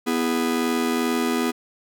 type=chord; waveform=45% pulse; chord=E major; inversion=second; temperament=just; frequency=247.2 / 329.6 / 412 Hz; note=B3 / E4 / G#4; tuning=+2 / 0 / -14 cents; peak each=-23 / -27 / -27 dBFS; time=0.06-1.52 s; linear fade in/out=20 ms; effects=none